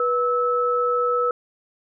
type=tone pair together; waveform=sine; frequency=488.1 / 1303 Hz; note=B4 / E6; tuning=-20 / -20 cents; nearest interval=octave + perfect fourth; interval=1700 cents; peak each=-21 dBFS; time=0-1.31 s; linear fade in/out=2 ms; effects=none